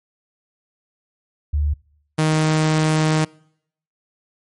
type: tone pair in turn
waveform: sine / sawtooth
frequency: 73.7 / 156.16 Hz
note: D2 / D#3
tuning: +7 / +7 cents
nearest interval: octave + minor second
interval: 1300 cents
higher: second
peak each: -16 / -11 dBFS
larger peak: second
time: 1.53-1.74 / 2.18-3.25 s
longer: second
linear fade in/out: 10 ms
effects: noise-tail reverb RT60 0.7 s tail -25 dB re dry + MP3 48 kbps